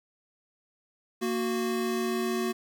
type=tone pair together; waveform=square; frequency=231.8 / 368 Hz; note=A#3 / F#4; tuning=-10 / -9 cents; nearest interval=minor sixth; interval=801 cents; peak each=-31 / -30 dBFS; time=1.21-2.53 s; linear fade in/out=20 ms; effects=10-bit